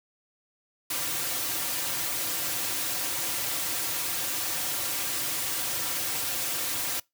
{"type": "noise with comb filter", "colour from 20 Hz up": "white", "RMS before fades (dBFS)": -30, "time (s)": [0.9, 7], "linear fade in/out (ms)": 5, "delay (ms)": 4.7, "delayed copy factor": -0.75, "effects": ["noise-tail reverb RT60 0.2 s tail -25 dB re dry", "high-pass 100 Hz 12 dB/octave"]}